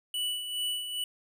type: tone with tremolo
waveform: square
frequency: 2960 Hz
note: F#7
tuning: in tune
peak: -29 dBFS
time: 0.14-1.04 s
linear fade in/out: 2 ms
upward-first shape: sine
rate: 2.4 Hz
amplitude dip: 55%
effects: none